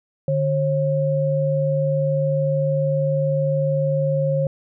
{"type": "tone pair together", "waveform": "sine", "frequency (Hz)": [148.84, 540], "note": ["D3", "C#5"], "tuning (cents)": [24, -45], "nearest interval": "octave + minor seventh", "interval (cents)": 2231, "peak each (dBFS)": -20, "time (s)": [0.28, 4.47], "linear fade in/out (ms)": 2, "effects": []}